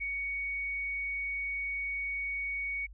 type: tone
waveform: sine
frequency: 2235 Hz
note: C#7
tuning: 14 cents sharp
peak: -32 dBFS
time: 0-2.87 s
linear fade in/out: 20 ms
effects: added 50 Hz sine -47 dBFS peak until 2.93 s